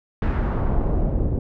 brown noise with low-pass filter sweep, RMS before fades -21 dBFS, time 0.22-1.39 s, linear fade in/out 2 ms, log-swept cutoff 1900 to 400 Hz, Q 1.2, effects none

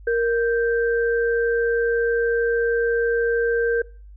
sine tone pair together, 466.3 / 1568.4 Hz, A#4 / G6, +1 / 0 cents, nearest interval octave + major sixth, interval 2099 cents, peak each -18 / -25 dBFS, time 0.07-3.82 s, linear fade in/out 5 ms, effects noise-tail reverb RT60 0.4 s tail -23 dB re dry + added 50 Hz sine -40 dBFS peak until 4.16 s

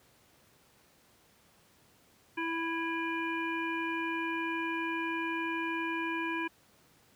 harmonic tone with a mistuned harmonic, 329.6 Hz, E4, in tune, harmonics 1 / 3 / 5 / 7 / 9, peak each -35 / -37 / -38 / -38 / -49 dBFS, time 2.37-6.48 s, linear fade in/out 10 ms, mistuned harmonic 7, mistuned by +73 cents, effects pink hiss -64 dBFS RMS until 7.15 s + high-pass 80 Hz 12 dB/octave

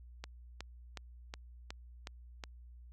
click train, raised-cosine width 0.2 ms, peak -25 dBFS, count 7, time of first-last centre 0.24-2.438 s, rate 2.73 Hz, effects added 60 Hz sine -51 dBFS peak until 2.92 s

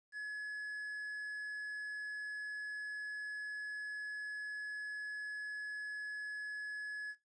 triangle tone with quantisation, 1697 Hz, G#6, 37 cents sharp, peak -38 dBFS, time 0.12-7.15 s, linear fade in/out 50 ms, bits 11, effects noise-tail reverb RT60 0.2 s tail -17 dB re dry + resampled to 22050 Hz

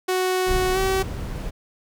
sawtooth tone with pitch glide, 370 to 381.9 Hz, F#4 to G4, 0 to -45 cents, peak -16 dBFS, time 0.08-1.03 s, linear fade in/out 10 ms, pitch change +55 cents, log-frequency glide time 0.73-0.78 s
brown noise, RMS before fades -28 dBFS, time 0.46-1.51 s, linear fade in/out 20 ms
effects none

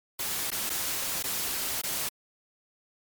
white noise with dropouts, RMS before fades -31 dBFS, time 0.19-2.09 s, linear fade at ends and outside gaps 5 ms, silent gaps 0.505-0.515 / 0.696-0.7 / 1.227-1.238 / 1.816-1.835 s, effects MP3 96 kbps

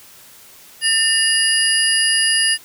sine tone cluster, 1802 / 2857 / 4883 / 10260 Hz, A6 / F7 / D#8 / E9, +41 / +39 / -33 / -48 cents, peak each -19 dBFS, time 0.81-2.58 s, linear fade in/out 50 ms, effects white hiss -44 dBFS RMS until 2.64 s

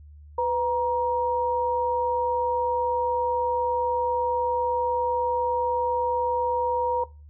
sine tone pair together, 500 / 943.9 Hz, B4 / A#5, +21 / +21 cents, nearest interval major seventh, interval 1100 cents, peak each -25 / -23 dBFS, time 0.38-7.04 s, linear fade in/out 5 ms, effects noise-tail reverb RT60 0.3 s tail -20 dB re dry + added 74 Hz sine -44 dBFS peak until 7.29 s

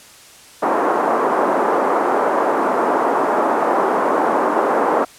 white band-pass noise, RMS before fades -17 dBFS, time 0.62-5.05 s, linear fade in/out 10 ms, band 270 to 1100 Hz, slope 24 dB/octave, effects white hiss -43 dBFS RMS until 5.18 s + low-pass 10000 Hz 12 dB/octave

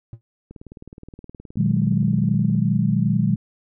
triangle tone with exponential decay, 114 Hz, A#2, 38 cents flat, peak -26 dBFS, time 0.13-0.21 s, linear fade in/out 0 ms, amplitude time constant 17 ms
click train, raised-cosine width 3 ms, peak -26 dBFS, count 40, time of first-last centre 0.51-2.552 s, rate 19.1 Hz
sine chord, G# minor seventh, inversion first, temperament equal with one note detuned, 120.51 / 155.56 / 185 / 207.7 Hz, B2 / D#3 / F#3 / G#3, -42 / 0 / 0 / 0 cents, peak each -22 dBFS, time 1.57-3.36 s, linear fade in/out 5 ms
effects none

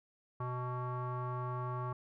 square tone with low-pass filter, 124.7 Hz, B2, 17 cents sharp, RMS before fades -38 dBFS, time 0.4-1.93 s, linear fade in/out 5 ms, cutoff 1100 Hz, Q 5.8, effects none

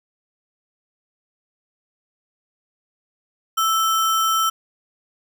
sine tone with sample-and-hold, 1318.5 Hz, E6, in tune, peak -16 dBFS, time 3.57-4.5 s, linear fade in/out 10 ms, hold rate 4410 Hz, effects none

